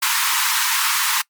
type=high-pass noise; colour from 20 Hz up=pink; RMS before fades=-19 dBFS; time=0.02-1.22 s; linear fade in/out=10 ms; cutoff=890 Hz; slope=96 dB/octave; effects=noise-tail reverb RT60 0.1 s tail -23 dB re dry + MP3 96 kbps